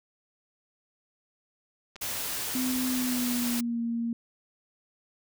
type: clicks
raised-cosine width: 0.2 ms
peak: -28 dBFS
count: 2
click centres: 1.958 / 1.963 s
type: noise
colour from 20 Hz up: white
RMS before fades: -33 dBFS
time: 2.01-3.61 s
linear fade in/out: 10 ms
type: tone with pitch glide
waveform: sine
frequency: 255.2 to 232.7 Hz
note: C4 to A#3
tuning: -43 to -3 cents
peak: -27 dBFS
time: 2.55-4.13 s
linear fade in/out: 2 ms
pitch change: -160 cents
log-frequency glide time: 2.9-3.8 s
effects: none